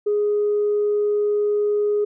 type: tone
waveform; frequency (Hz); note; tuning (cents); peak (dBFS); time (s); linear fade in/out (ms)
sine; 415.3; G#4; 0; -16; 0.06-2.05; 10
effects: tanh soft clip ceiling -13 dBFS